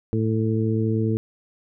harmonic tone, 110.7 Hz, A2, 11 cents sharp, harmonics 1 / 2 / 3 / 4, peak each -22 / -25 / -27 / -28 dBFS, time 0.13-1.17 s, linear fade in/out 0 ms, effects none

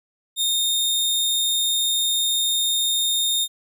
sawtooth tone, 3666 Hz, A#7, 30 cents flat, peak -16 dBFS, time 0.36-3.48 s, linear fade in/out 50 ms, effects none

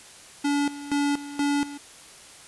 square tone with tremolo, 286.5 Hz, D4, 43 cents flat, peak -22 dBFS, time 0.44-1.78 s, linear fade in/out 10 ms, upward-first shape square, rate 2.1 Hz, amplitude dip 80%, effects white hiss -47 dBFS RMS until 2.47 s + resampled to 24000 Hz

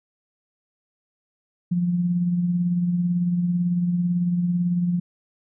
sine tone with tremolo, 175.8 Hz, F3, 12 cents sharp, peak -17 dBFS, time 1.71-5 s, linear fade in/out 10 ms, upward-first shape triangle, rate 18 Hz, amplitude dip 45%, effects none

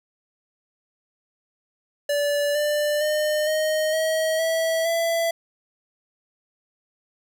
square tone with pitch steps, 579 / 592.9 / 607.1 / 621.6 / 636.5 / 651.8 / 667.4 Hz, D5 / D5 / D#5 / D#5 / D#5 / E5 / E5, -25 / +16 / -43 / -2 / +39 / -20 / +21 cents, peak -21 dBFS, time 2.09-5.31 s, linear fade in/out 5 ms, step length 460 ms, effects none

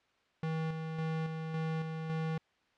square tone with tremolo, 160 Hz, D#3, 49 cents sharp, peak -33 dBFS, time 0.43-2.38 s, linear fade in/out 2 ms, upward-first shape square, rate 1.8 Hz, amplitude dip 40%, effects white hiss -71 dBFS RMS until 2.77 s + low-pass 3000 Hz 12 dB/octave

